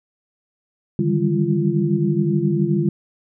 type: tone cluster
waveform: sine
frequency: 145.9 / 157.5 / 192.4 / 199.8 / 343.7 Hz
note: D3 / D#3 / G3 / G3 / F4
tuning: -11 / +21 / -32 / +33 / -28 cents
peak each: -22 / -22 / -25 / -22 / -22 dBFS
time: 0.99-2.89 s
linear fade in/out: 2 ms
effects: none